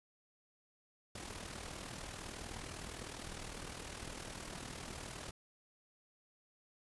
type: noise with amplitude modulation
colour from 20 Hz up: pink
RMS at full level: -44 dBFS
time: 1.15-5.31 s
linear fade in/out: 5 ms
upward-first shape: sine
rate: 39.7 Hz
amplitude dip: 60%
effects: resampled to 24000 Hz